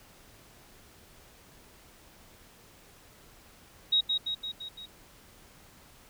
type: tone with echo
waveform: sine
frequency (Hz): 3793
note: A#7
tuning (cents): +29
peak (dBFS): -21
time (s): 3.92-4.01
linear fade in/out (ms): 10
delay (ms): 170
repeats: 5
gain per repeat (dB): -4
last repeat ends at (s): 4.86
effects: pink hiss -56 dBFS RMS until 6.09 s